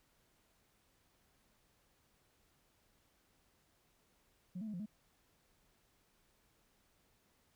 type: tone with pitch steps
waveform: sine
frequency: 180.8 / 220.9 / 211.8 / 175 / 212.5 Hz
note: F#3 / A3 / G#3 / F3 / G#3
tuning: -40 / +7 / +34 / +4 / +40 cents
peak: -39 dBFS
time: 4.55-4.86 s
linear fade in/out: 10 ms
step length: 62 ms
effects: tanh soft clip ceiling -37 dBFS + pink hiss -74 dBFS RMS until 7.55 s